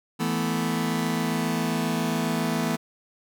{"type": "chord", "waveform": "sawtooth", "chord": "E suspended fourth", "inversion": "none", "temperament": "just", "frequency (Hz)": [164.81, 219.8, 247.2], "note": ["E3", "A3", "B3"], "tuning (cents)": [0, -2, 2], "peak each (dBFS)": -24, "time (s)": [0.19, 2.77], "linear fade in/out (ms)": 20, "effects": []}